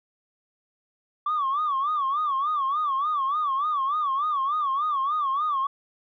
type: tone with vibrato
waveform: sine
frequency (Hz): 1149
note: D6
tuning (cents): -38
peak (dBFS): -21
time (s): 1.26-5.67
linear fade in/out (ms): 5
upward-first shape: sine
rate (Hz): 3.4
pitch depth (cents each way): 140
effects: tanh soft clip ceiling -19 dBFS